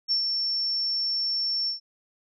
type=tone with ADSR envelope; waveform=sine; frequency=5430 Hz; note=F8; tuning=50 cents flat; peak=-20 dBFS; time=0.08-1.8 s; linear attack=35 ms; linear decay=100 ms; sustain=-4 dB; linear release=120 ms; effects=none